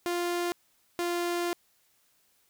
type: tone pair in turn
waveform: sawtooth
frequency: 349.2 / 347.7 Hz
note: F4 / F4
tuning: 0 / -8 cents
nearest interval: unison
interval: 8 cents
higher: first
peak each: -24 dBFS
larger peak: neither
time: 0.06-0.52 / 0.99-1.53 s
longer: second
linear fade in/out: 0 ms
effects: white hiss -68 dBFS RMS until 2.49 s